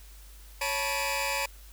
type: tone cluster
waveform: sawtooth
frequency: 554 / 876 / 977 / 2339 / 2515 Hz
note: C#5 / A5 / B5 / D7 / D#7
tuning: -1 / -8 / -19 / -8 / +18 cents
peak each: -31 dBFS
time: 0.61-1.46 s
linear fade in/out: 5 ms
effects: added 50 Hz sine -47 dBFS peak until 1.72 s + white hiss -55 dBFS RMS until 1.72 s